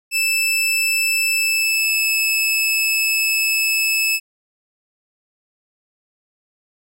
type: tone with pitch glide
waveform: sawtooth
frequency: 2637 to 2611 Hz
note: E7 to E7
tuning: 0 to -17 cents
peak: -13 dBFS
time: 0.11-4.2 s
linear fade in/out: 50 ms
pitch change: -17 cents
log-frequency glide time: 1.31-2.11 s
effects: none